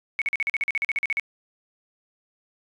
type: tone bursts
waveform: sine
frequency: 2217 Hz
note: C#7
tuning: in tune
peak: -21 dBFS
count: 15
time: 0.19-1.197 s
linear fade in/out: 0 ms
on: 27 ms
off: 43 ms
effects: resampled to 24000 Hz + 9-bit